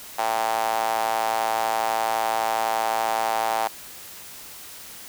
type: tone with high-pass filter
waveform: sawtooth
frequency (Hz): 111.9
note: A2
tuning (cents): +30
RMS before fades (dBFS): -24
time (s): 0.18-3.68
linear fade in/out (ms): 10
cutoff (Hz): 780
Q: 4.8
effects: white hiss -41 dBFS RMS until 5.08 s